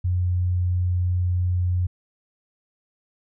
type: tone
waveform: sine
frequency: 89.7 Hz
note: F2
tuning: 47 cents sharp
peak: -19 dBFS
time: 0.04-1.87 s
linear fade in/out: 10 ms
effects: none